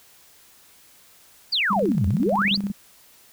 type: exponential two-way sweep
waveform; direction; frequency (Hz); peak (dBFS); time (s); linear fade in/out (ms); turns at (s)
sine; down then up; 4978 to 78.9 to 4978; -19; 1.52-2.57; 10; 2.07
type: tone with tremolo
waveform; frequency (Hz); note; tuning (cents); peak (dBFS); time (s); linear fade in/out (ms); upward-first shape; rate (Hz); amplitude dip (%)
sine; 200; G3; +35; -21; 1.7-2.72; 10; square; 16; 60
effects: white hiss -53 dBFS RMS until 3.32 s